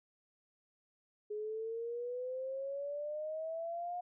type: exponential sweep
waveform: sine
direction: up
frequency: 417.5 to 718 Hz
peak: -37 dBFS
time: 1.3-4.01 s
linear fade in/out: 10 ms
effects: none